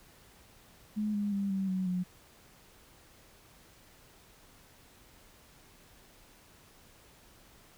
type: tone with pitch steps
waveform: sine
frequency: 211.6 / 205.1 / 198.8 / 192.7 / 186.78 / 181.04 Hz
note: G#3 / G#3 / G3 / G3 / F#3 / F#3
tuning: +33 / -21 / +25 / -29 / +17 / -37 cents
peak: -29 dBFS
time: 0.96-2.04 s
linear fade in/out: 20 ms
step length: 180 ms
effects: pink hiss -59 dBFS RMS until 7.77 s